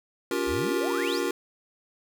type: chord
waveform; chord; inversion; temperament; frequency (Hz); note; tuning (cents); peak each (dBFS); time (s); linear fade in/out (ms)
square; G half-diminished seventh; second; just; 282.2 / 352.8 / 392 / 470.4; Db4 / F4 / G4 / Bb4; +31 / +18 / 0 / +16; -33 / -30 / -33 / -32; 0.31-1.31; 2
type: exponential sweep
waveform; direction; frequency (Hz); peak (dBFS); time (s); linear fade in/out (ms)
sine; up; 53.4 to 6490; -32; 0.46-1.21; 50
effects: none